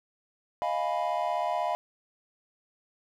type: chord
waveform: triangle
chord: F half-diminished seventh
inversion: third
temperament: equal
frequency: 622.3 / 698.5 / 830.6 / 987.8 Hz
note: Eb5 / F5 / Ab5 / Cb6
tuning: 0 / 0 / 0 / 0 cents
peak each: -31 / -28 / -33 / -31 dBFS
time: 0.62-1.75 s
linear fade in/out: 0 ms
effects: none